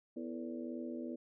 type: harmonic tone with a mistuned harmonic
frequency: 82.41 Hz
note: E2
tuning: in tune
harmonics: 3 / 4 / 5 / 6 / 7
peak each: -42 / -44 / -51 / -51 / -50 dBFS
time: 0.16-1.16 s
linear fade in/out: 10 ms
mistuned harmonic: 5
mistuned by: +110 cents
effects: none